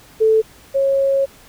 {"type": "tone pair in turn", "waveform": "sine", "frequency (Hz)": [440, 546.7], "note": ["A4", "C#5"], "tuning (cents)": [0, -24], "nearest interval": "major third", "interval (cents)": 376, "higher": "second", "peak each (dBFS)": [-10, -13], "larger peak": "first", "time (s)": [[0.2, 0.42], [0.74, 1.26]], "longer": "second", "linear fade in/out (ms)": 20, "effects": ["pink hiss -46 dBFS RMS until 1.48 s"]}